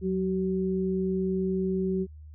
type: tone pair together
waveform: sine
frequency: 185 / 379.1 Hz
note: F#3 / F#4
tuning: 0 / +42 cents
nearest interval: octave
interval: 1242 cents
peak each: -27 / -28 dBFS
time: 0.01-2.07 s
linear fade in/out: 50 ms
effects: added 76 Hz sine -43 dBFS peak until 2.34 s